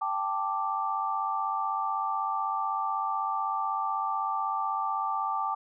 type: chord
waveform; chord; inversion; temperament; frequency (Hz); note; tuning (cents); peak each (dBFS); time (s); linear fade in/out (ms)
sine; G suspended second; none; equal; 784 / 880 / 1174.7; G5 / A5 / D6; 0 / 0 / 0; -33 / -32 / -30; 0.01-5.55; 10
effects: none